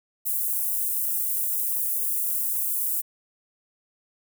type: high-pass noise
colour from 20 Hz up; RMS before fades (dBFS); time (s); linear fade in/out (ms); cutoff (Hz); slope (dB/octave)
white; -26; 0.25-3.02; 20; 10000; 24
effects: none